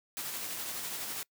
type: noise with tremolo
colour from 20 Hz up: white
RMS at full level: -37 dBFS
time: 0.17-1.23 s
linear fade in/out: 0 ms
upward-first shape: sine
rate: 12 Hz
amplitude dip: 30%
effects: noise-tail reverb RT60 0.1 s tail -24 dB re dry + high-pass 100 Hz 12 dB/octave